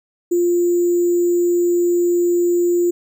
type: tone with sample-and-hold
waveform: sine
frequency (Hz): 349.2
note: F4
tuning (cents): 0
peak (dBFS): -13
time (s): 0.31-2.91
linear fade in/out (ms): 10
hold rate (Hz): 7350
effects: none